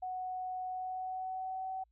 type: tone with pitch glide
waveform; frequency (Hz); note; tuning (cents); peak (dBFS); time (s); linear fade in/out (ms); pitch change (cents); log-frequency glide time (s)
sine; 740 to 757.3; F#5 to F#5; 0 to +40; -36; 0.02-1.84; 10; +40; 0.68-1.72
effects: added 56 Hz sine -69 dBFS peak until 1.91 s